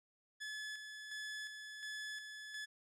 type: tone with tremolo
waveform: sawtooth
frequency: 1717 Hz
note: A6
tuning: 43 cents flat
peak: -39 dBFS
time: 0.4-2.66 s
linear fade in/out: 20 ms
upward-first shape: square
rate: 1.4 Hz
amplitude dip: 45%
effects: low-pass 8000 Hz 12 dB/octave